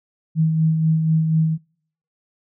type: tone with tremolo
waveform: sine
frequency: 159.5 Hz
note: D#3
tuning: 43 cents sharp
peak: -13 dBFS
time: 0.35-1.58 s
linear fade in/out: 50 ms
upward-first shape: sine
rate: 4.1 Hz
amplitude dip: 40%
effects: noise-tail reverb RT60 0.6 s tail -25 dB re dry